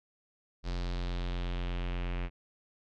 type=tone with low-pass filter sweep; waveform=square; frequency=44.17 Hz; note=F1; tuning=20 cents sharp; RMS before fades=-34 dBFS; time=0.63-2.3 s; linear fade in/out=50 ms; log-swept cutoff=4700 to 2500 Hz; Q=2.5; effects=none